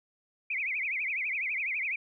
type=tone with vibrato; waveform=sine; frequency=2285 Hz; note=D7; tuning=48 cents flat; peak=-29 dBFS; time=0.5-1.96 s; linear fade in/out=5 ms; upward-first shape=triangle; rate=12 Hz; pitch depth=240 cents each way; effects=none